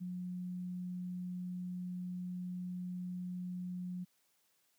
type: tone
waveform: sine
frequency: 180.2 Hz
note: F#3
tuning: 45 cents flat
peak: -38 dBFS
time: 0-4.05 s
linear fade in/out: 20 ms
effects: white hiss -75 dBFS RMS until 4.78 s + high-pass 100 Hz 12 dB/octave